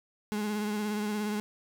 35% pulse tone with vibrato, 210 Hz, G#3, 19 cents sharp, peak -28 dBFS, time 0.32-1.4 s, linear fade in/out 0 ms, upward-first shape triangle, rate 17 Hz, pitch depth 39 cents each way, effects none

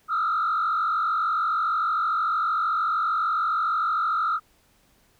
sine tone with frequency modulation, 1306 Hz, E6, 17 cents flat, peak -20 dBFS, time 0.08-4.4 s, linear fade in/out 50 ms, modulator 46.5 Hz, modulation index 1.7, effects tanh soft clip ceiling -18 dBFS + pink hiss -62 dBFS RMS until 5.19 s

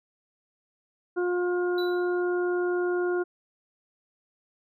harmonic tone, 356.1 Hz, F4, 34 cents sharp, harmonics 1 / 2 / 3 / 4, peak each -24 / -37 / -41 / -35 dBFS, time 1.16-3.24 s, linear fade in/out 20 ms
triangle tone with exponential decay, 3951 Hz, B7, in tune, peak -32 dBFS, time 1.78-2.22 s, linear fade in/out 2 ms, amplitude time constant 94 ms
effects none

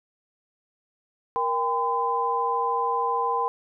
sine tone cluster, 470.4 / 797 / 1016 Hz, A#4 / G5 / B5, +16 / +28 / +49 cents, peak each -29 / -28 / -24 dBFS, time 1.36-3.48 s, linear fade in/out 0 ms, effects none

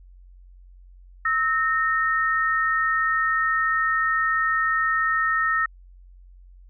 sine tone pair together, 1300 / 1838.5 Hz, E6 / A#6, -24 / -24 cents, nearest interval tritone, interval 600 cents, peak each -22 dBFS, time 1.25-5.66 s, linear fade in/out 5 ms, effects added 45 Hz sine -45 dBFS peak until 6.69 s

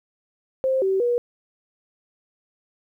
sine tone with pitch steps, 526 / 383.7 / 482.1 Hz, C5 / G4 / B4, +9 / -37 / -42 cents, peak -18 dBFS, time 0.64-1.18 s, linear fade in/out 0 ms, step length 180 ms, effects 10-bit

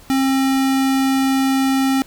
square tone, 267.6 Hz, C4, 39 cents sharp, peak -15 dBFS, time 0.1-2.02 s, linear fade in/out 0 ms, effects pink hiss -45 dBFS RMS until 2.06 s

